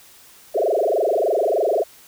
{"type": "tone with frequency modulation", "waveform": "sine", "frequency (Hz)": 537, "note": "C5", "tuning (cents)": 45, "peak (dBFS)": -16, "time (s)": [0.54, 1.84], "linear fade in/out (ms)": 20, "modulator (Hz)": 23.3, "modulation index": 6.5, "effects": ["white hiss -48 dBFS RMS until 2.07 s"]}